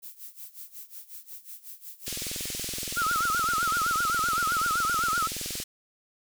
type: noise with tremolo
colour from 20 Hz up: violet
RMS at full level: -41 dBFS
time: 0.02-3.44 s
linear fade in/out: 20 ms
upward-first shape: sine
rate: 5.5 Hz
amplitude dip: 85%
type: band-pass noise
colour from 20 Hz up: white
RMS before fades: -35 dBFS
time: 2.06-5.64 s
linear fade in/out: 10 ms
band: 2600 to 9700 Hz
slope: 12 dB/octave
type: click train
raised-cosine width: 2 ms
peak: -26 dBFS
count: 76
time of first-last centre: 2.08-5.601 s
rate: 21.3 Hz
type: tone with vibrato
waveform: sine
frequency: 1341 Hz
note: E6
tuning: 29 cents sharp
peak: -24 dBFS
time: 2.96-5.28 s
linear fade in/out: 20 ms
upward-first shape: triangle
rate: 7.8 Hz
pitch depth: 140 cents each way
effects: none